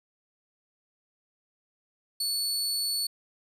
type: tone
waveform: sawtooth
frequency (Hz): 4435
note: C#8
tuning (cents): 0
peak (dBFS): -24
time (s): 2.2-3.07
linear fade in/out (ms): 5
effects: resampled to 32000 Hz